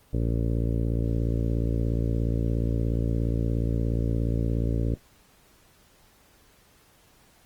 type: harmonic tone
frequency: 57 Hz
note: A#1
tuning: 38 cents flat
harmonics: 1 / 2 / 3 / 4 / 5 / 6 / 7 / 8 / 9 / 10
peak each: -26 / -27 / -34 / -35 / -34 / -39 / -40 / -39 / -44 / -44 dBFS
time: 0.13-4.95 s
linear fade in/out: 5 ms
effects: pink hiss -59 dBFS RMS until 7.45 s + Opus 24 kbps